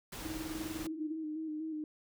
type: noise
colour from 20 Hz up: pink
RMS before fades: -44 dBFS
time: 0.12-0.87 s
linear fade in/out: 5 ms
type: tone with tremolo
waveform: sine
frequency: 316.1 Hz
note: D#4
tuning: 27 cents sharp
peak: -35 dBFS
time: 0.2-1.19 s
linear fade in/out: 50 ms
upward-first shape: sine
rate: 20 Hz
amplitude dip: 80%
type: tone with vibrato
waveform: sine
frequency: 312 Hz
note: D#4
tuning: 5 cents sharp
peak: -36 dBFS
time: 0.87-1.84 s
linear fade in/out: 2 ms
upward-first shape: square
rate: 4.1 Hz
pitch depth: 34 cents each way
effects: none